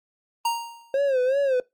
square tone with exponential decay, 932.3 Hz, A#5, in tune, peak -20 dBFS, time 0.45-0.96 s, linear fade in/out 5 ms, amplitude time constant 110 ms
triangle tone with vibrato, 532 Hz, C5, 29 cents sharp, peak -17 dBFS, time 0.94-1.6 s, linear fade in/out 2 ms, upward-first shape sine, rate 2.7 Hz, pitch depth 110 cents each way
effects noise-tail reverb RT60 0.2 s tail -21 dB re dry + Opus 32 kbps

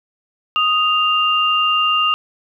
sine tone pair together, 1244.6 / 2794 Hz, D#6 / F7, 0 / 0 cents, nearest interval octave + major second, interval 1400 cents, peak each -16 dBFS, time 0.56-2.14 s, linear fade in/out 0 ms, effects none

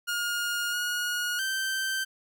sawtooth tone with pitch steps, 1424 / 1444 / 1556 Hz, F6 / F#6 / G6, +33 / -43 / -13 cents, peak -24 dBFS, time 0.07-2.05 s, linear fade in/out 20 ms, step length 660 ms, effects none

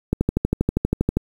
click train, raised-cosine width 3 ms, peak -5 dBFS, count 14, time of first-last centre 0.13-1.17 s, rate 12.5 Hz, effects 7-bit

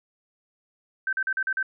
sine tone bursts, 1550 Hz, G6, 20 cents flat, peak -23 dBFS, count 6, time 1.07-1.628 s, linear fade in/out 2 ms, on 58 ms, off 42 ms, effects none

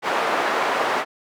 white band-pass noise, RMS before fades -22 dBFS, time 0.02-1.05 s, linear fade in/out 50 ms, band 440 to 1200 Hz, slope 12 dB/octave, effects none

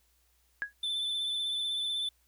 sine tone with exponential decay, 1661.2 Hz, G#6, in tune, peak -26 dBFS, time 0.62-0.73 s, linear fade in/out 0 ms, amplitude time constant 23 ms
triangle tone with vibrato, 3520 Hz, A7, in tune, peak -29 dBFS, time 0.83-2.09 s, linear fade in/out 5 ms, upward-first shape triangle, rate 16 Hz, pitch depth 31 cents each way
effects added 60 Hz sine -70 dBFS peak until 2.27 s + white hiss -71 dBFS RMS until 2.27 s

